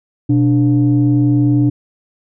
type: tone pair together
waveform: sine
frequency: 123.82 / 293.7 Hz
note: B2 / D4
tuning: +5 / 0 cents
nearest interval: octave + minor third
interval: 1495 cents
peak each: -11 dBFS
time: 0.29-1.7 s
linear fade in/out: 10 ms
effects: tanh soft clip ceiling -4 dBFS